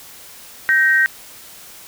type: tone pair together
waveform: sine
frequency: 1555.7 / 1878 Hz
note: G6 / A#6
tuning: -14 / +12 cents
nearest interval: minor third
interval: 326 cents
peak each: -14 dBFS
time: 0.69-1.06 s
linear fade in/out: 0 ms
effects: white hiss -40 dBFS RMS until 1.87 s